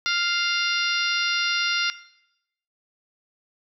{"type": "harmonic tone with a mistuned harmonic", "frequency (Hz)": 698, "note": "F5", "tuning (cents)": -1, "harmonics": [2, 3, 4, 5, 6, 7, 8], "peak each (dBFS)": [-26, -28, -29, -30, -31, -31, -32], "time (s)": [0.06, 1.9], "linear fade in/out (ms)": 0, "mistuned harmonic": 5, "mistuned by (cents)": 36, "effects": ["noise-tail reverb RT60 0.8 s tail -17 dB re dry"]}